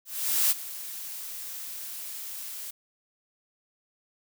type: noise with ADSR envelope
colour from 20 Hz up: blue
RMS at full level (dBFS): -22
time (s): 0.05-2.71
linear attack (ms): 460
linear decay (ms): 22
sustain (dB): -16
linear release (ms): 9
effects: none